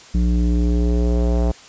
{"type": "tone with low-pass filter sweep", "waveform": "square", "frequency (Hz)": 59.4, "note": "A#1", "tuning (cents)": 33, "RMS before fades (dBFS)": -17, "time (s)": [0.14, 1.52], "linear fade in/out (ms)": 10, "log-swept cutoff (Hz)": [220, 680], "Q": 1.9, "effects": ["white hiss -43 dBFS RMS until 1.68 s", "resampled to 16000 Hz"]}